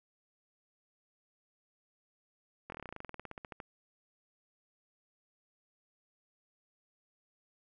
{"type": "slowing click train", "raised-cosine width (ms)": 0.5, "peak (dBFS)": -28, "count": 21, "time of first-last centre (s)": [2.7, 3.602], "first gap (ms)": 22, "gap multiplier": 1.07, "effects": []}